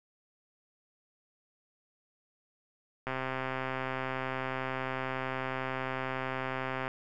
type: click train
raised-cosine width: 0.5 ms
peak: -19 dBFS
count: 500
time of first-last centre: 3.07-6.879 s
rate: 131 Hz
effects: none